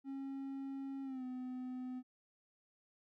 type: tone with pitch glide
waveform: triangle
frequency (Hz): 271.9 to 253.7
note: C#4 to B3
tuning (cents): -33 to +47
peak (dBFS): -39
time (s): 0.04-2.03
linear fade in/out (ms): 50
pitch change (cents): -120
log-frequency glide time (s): 1.03-1.24
effects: none